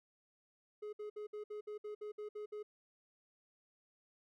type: tone bursts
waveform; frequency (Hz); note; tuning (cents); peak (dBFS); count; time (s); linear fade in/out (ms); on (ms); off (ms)
triangle; 420.7; G#4; +22; -40; 11; 0.82-2.63; 10; 110; 60
effects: none